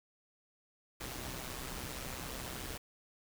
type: noise with amplitude modulation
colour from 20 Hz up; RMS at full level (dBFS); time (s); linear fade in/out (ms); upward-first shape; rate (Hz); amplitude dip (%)
pink; -40; 1-2.78; 10; sine; 128; 60
effects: none